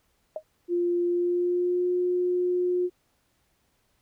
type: tone with exponential decay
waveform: sine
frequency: 624 Hz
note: D#5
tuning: 5 cents sharp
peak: -25 dBFS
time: 0.36-0.43 s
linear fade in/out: 2 ms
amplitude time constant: 15 ms
type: tone with pitch glide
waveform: sine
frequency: 349.2 to 358.6 Hz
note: F4 to F4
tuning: 0 to +46 cents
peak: -22 dBFS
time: 0.68-2.9 s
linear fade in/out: 50 ms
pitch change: +46 cents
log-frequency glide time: 1.05-1.89 s
effects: pink hiss -70 dBFS RMS until 4.01 s